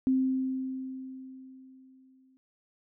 sine tone with exponential decay, 261.6 Hz, C4, in tune, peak -21 dBFS, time 0.07-2.37 s, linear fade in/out 0 ms, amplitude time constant 500 ms, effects none

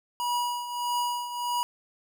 square tone with tremolo, 968 Hz, B5, 35 cents flat, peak -25 dBFS, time 0.2-1.63 s, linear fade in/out 0 ms, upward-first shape triangle, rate 1.6 Hz, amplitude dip 70%, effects none

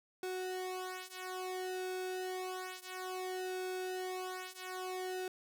sawtooth tone with flanger, 370 Hz, F#4, in tune, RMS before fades -41 dBFS, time 0.23-5.28 s, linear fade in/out 2 ms, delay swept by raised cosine 1.7 to 3.7 ms, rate 0.29 Hz, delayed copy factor -0.9, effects none

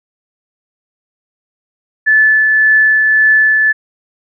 sine tone with tremolo, 1739 Hz, A6, 21 cents flat, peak -5 dBFS, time 2.06-3.73 s, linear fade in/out 20 ms, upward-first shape triangle, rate 1.8 Hz, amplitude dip 30%, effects none

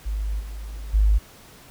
sine tone with level steps, 51.91 Hz, G#1, in tune, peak -23 / -31 / -14 dBFS, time 0.05-1.19 s, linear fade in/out 20 ms, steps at 0.39 / 0.93 s, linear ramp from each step 20 ms, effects pink hiss -48 dBFS RMS until 1.7 s

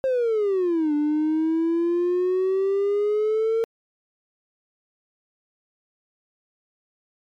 triangle exponential two-way sweep, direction down then up, 537 to 293.7 to 457.5 Hz, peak -16 dBFS, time 0.04-3.64 s, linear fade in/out 0 ms, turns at 0.94 s, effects tanh soft clip ceiling -14 dBFS + MP3 96 kbps

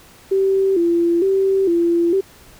sine tone with vibrato, 363.1 Hz, F#4, 33 cents flat, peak -13 dBFS, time 0.31-2.21 s, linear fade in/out 10 ms, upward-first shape square, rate 1.1 Hz, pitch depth 110 cents each way, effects pink hiss -46 dBFS RMS until 2.59 s

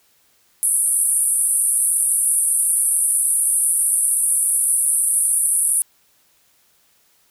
white band-pass noise, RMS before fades -18 dBFS, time 0.63-5.82 s, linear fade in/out 0 ms, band 9000 to 11000 Hz, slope 96 dB/octave, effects white hiss -59 dBFS RMS until 7.3 s

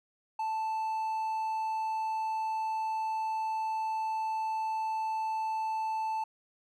triangle tone, 880 Hz, A5, in tune, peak -28 dBFS, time 0.39-6.24 s, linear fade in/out 5 ms, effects none

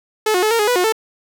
sawtooth tone with pitch steps, 431.7 / 362 / 430.9 / 460.5 / 418 / 491.8 / 360.5 / 442.3 Hz, A4 / F#4 / A4 / A#4 / G#4 / B4 / F#4 / A4, -33 / -38 / -36 / -21 / +11 / -7 / -45 / +9 cents, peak -10 dBFS, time 0.26-0.924 s, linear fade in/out 5 ms, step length 83 ms, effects none

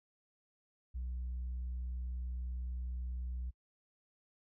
sine tone, 61.9 Hz, B1, 5 cents sharp, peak -35 dBFS, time 0.94-3.51 s, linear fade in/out 20 ms, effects noise-tail reverb RT60 0.1 s tail -26 dB re dry + tanh soft clip ceiling -35 dBFS

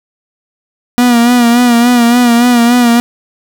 45% pulse tone with vibrato, 240 Hz, B3, 49 cents flat, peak -5 dBFS, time 0.98-3 s, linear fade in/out 0 ms, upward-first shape sine, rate 3.5 Hz, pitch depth 49 cents each way, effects 7-bit

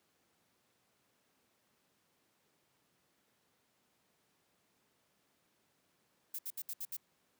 violet noise bursts, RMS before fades -41 dBFS, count 6, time 6.34-6.968 s, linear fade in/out 5 ms, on 48 ms, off 68 ms, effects pink hiss -75 dBFS RMS until 7.39 s + high-pass 150 Hz 12 dB/octave

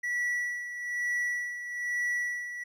triangle tone with tremolo, 1947 Hz, B6, 25 cents flat, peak -25 dBFS, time 0.03-2.64 s, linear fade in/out 10 ms, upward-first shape sine, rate 1.1 Hz, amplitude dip 65%, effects none

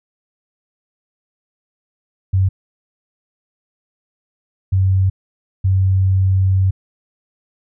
sine tone bursts at uneven times, 95 Hz, F#2, 46 cents sharp, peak -11 dBFS, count 3, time 2.33-2.49 / 4.72-5.1 / 5.64-6.71 s, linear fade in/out 10 ms, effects none

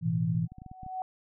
sine chord, A suspended second, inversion none, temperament just, 110 / 123.75 / 165 Hz, A2 / B2 / E3, 0 / +4 / +2 cents, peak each -32 / -32 / -27 dBFS, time 0.01-0.48 s, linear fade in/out 50 ms
clicks, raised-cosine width 5 ms, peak -32 dBFS, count 9, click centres 0.347 / 0.442 / 0.52 / 0.584 / 0.619 / 0.663 / 0.715 / 0.833 / 0.864 s
sine tone with exponential growth, 748 Hz, F#5, 19 cents sharp, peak -29 dBFS, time 0.46-1.02 s, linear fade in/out 1 ms, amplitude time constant 120 ms
effects none

